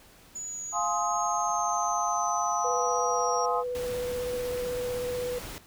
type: exponential sweep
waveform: sine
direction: down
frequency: 6910 to 5620 Hz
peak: -34 dBFS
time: 0.35-3.46 s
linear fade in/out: 10 ms
type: chord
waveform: sine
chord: F minor seventh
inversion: none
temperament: just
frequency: 698.5 / 838.1 / 1047.7 / 1257.2 Hz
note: F5 / Ab5 / C6 / Eb6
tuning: 0 / +16 / +2 / +18 cents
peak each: -31 dBFS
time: 0.72-3.64 s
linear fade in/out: 50 ms
type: tone with vibrato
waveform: sine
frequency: 493.9 Hz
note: B4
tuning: in tune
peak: -29 dBFS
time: 2.64-5.39 s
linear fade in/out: 10 ms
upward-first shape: sine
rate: 16 Hz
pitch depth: 14 cents each way
type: noise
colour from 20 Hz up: pink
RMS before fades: -40 dBFS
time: 3.75-5.58 s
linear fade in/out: 0 ms
effects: pink hiss -55 dBFS RMS until 5.66 s